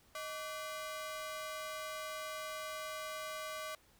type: ring-modulated tone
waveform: sawtooth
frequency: 890 Hz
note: A5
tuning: 20 cents sharp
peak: -34 dBFS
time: 0.15-3.75 s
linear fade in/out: 2 ms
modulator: 265 Hz
effects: pink hiss -67 dBFS RMS until 3.99 s